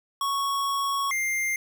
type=tone pair in turn; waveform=square; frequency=1108.7 / 2100 Hz; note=C#6 / C7; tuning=0 / +6 cents; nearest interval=major seventh; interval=1106 cents; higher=second; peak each=-25 dBFS; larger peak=neither; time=0.21-1.11 / 1.11-1.56 s; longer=first; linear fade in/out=2 ms; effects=none